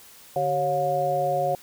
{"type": "tone cluster", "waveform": "sine", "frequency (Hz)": [146.8, 384.3, 550, 714], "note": ["D3", "G4", "C#5", "F5"], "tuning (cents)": [0, -34, -14, 38], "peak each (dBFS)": [-33, -32, -25, -24], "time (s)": [0.36, 1.55], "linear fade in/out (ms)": 2, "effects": ["white hiss -49 dBFS RMS until 1.62 s"]}